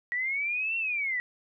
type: linear two-way sweep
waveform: sine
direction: up then down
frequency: 1917 to 2734 to 1917 Hz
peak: -27 dBFS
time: 0.12-1.2 s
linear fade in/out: 0 ms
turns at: 0.77 s
effects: none